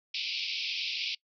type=band-pass noise; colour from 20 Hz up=pink; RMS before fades=-34 dBFS; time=0.14-1.15 s; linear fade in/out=5 ms; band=2300 to 5300 Hz; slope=96 dB/octave; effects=noise-tail reverb RT60 0.1 s tail -23 dB re dry